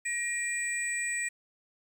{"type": "tone cluster", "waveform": "sine", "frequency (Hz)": [1895, 2384, 7940], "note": ["A#6", "D7", "B8"], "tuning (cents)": [28, 25, 8], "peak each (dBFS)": [-33, -35, -34], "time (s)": [0.05, 1.29], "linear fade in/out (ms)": 10, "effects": ["9-bit"]}